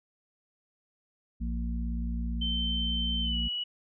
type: harmonic tone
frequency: 57.9 Hz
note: A#1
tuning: 11 cents flat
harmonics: 1 / 3 / 4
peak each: -30 / -39 / -37 dBFS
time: 1.4-3.49 s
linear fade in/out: 20 ms
type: tone with pitch glide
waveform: sine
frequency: 3095 to 2933 Hz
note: G7 to F#7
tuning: -23 to -16 cents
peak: -30 dBFS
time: 2.41-3.64 s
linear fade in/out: 10 ms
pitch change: -93 cents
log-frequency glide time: 3.22-3.37 s
effects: none